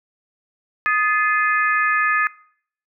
harmonic tone with a mistuned harmonic, 415.3 Hz, G#4, in tune, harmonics 3 / 4 / 5 / 6, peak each -20 / -18 / -27 / -27 dBFS, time 0.86-2.27 s, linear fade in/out 0 ms, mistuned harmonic 4, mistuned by +68 cents, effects noise-tail reverb RT60 0.6 s tail -22 dB re dry

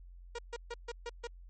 sawtooth tone bursts, 473.4 Hz, A#4, 27 cents sharp, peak -34 dBFS, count 6, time 0.35-1.272 s, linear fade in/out 5 ms, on 37 ms, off 140 ms, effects added 44 Hz sine -49 dBFS peak until 1.49 s + MP3 32 kbps

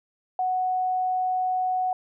sine tone, 740 Hz, F#5, in tune, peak -22 dBFS, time 0.39-1.93 s, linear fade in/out 2 ms, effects none

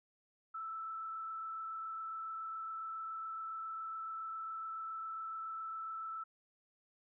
sine tone with frequency modulation, 1318.5 Hz, E6, in tune, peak -40 dBFS, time 0.54-6.24 s, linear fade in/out 10 ms, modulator 27.2 Hz, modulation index 0.56, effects none

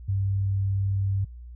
sine tone, 98 Hz, G2, in tune, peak -22 dBFS, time 0.08-1.25 s, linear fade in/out 10 ms, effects added 60 Hz sine -39 dBFS peak until 1.55 s

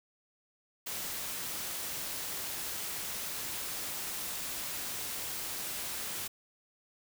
white noise, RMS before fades -38 dBFS, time 0.86-6.28 s, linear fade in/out 10 ms, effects none

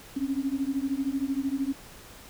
sine beating tone pair, 266.4 / 279.4 Hz, C4 / C#4, +31 / +14 cents, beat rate 13 Hz, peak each -29 dBFS, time 0.16-1.73 s, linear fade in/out 10 ms, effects pink hiss -48 dBFS RMS until 2.29 s

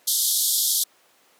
white band-pass noise, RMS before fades -22 dBFS, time 0.07-0.84 s, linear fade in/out 10 ms, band 3300 to 14000 Hz, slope 96 dB/octave, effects pink hiss -58 dBFS RMS until 1.39 s + high-pass 400 Hz 12 dB/octave

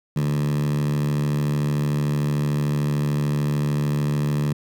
10% pulse tone with high-pass filter, 73.42 Hz, D2, in tune, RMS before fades -22 dBFS, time 0.16-4.53 s, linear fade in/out 5 ms, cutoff 160 Hz, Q 9.8, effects none

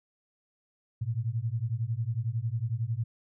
sine beating tone pair, 109.5 / 120.5 Hz, A2 / B2, -8 / -42 cents, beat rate 11 Hz, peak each -31 dBFS, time 1.01-3.04 s, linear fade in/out 10 ms, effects none

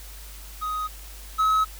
triangle tone pair in turn, 1254 / 1283.3 Hz, D#6 / E6, +13 / -47 cents, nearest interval unison, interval 40 cents, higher second, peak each -24 / -16 dBFS, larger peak second, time 0.61-0.88 / 1.38-1.65 s, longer neither, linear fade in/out 20 ms, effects added 50 Hz sine -40 dBFS peak until 1.79 s + white hiss -45 dBFS RMS until 1.79 s

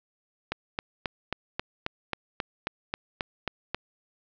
click train, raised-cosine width 0.3 ms, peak -12 dBFS, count 13, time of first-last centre 0.52-3.746 s, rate 3.72 Hz, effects low-pass 5000 Hz 12 dB/octave

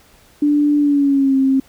sine tone with pitch glide, 293.3 to 267.4 Hz, D4 to C4, -2 to +38 cents, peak -11 dBFS, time 0.42-1.6 s, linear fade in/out 5 ms, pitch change -160 cents, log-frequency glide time 0.78-1.36 s, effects pink hiss -50 dBFS RMS until 1.68 s

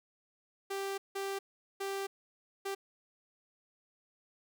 sawtooth tone bursts at uneven times, 392.4 Hz, G4, 2 cents sharp, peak -31 dBFS, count 4, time 0.7-0.98 / 1.15-1.39 / 1.8-2.07 / 2.65-2.75 s, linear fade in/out 10 ms, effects none

